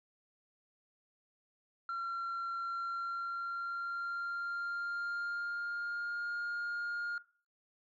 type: tone with pitch glide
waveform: sine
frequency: 1368 to 1416.2 Hz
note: F6 to F6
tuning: -36 to +24 cents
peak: -33 dBFS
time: 1.89-7.18 s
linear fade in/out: 2 ms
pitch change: +60 cents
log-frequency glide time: 2.58-6.32 s
effects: noise-tail reverb RT60 0.4 s tail -19 dB re dry + tanh soft clip ceiling -34 dBFS